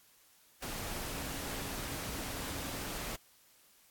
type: tone in noise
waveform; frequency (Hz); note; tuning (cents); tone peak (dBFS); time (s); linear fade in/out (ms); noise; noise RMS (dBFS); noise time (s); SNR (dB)
sine; 277.2; C#4; 0; -49; 1.1-2.93; 5; pink; -40; 0.62-3.16; -12
effects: white hiss -64 dBFS RMS until 3.9 s + AAC 64 kbps